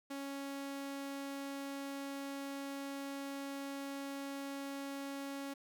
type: tone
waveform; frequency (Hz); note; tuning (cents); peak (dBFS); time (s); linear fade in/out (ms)
sawtooth; 277.2; C#4; 0; -37; 0.1-5.54; 10
effects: none